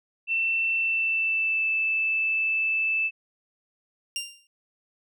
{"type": "tone with pitch glide", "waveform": "sine", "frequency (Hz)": [2682, 2634], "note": ["E7", "E7"], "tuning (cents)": [29, -2], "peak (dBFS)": -22, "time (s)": [0.27, 3.11], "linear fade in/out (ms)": 50, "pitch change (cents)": -31, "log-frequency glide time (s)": [0.76, 1.66]}
{"type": "tone with exponential decay", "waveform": "20% pulse", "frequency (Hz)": 2789, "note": "F7", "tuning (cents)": -3, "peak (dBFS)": -21, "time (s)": [4.16, 4.47], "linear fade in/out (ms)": 1, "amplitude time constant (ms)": 67}
{"effects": []}